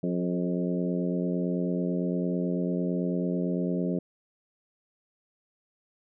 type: harmonic tone with a mistuned harmonic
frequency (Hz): 89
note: F2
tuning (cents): +33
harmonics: 2 / 3 / 4 / 5 / 6 / 7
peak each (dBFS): -28 / -32 / -34 / -36 / -38 / -39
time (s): 0.03-3.99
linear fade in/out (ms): 5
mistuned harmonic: 5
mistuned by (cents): -30
effects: none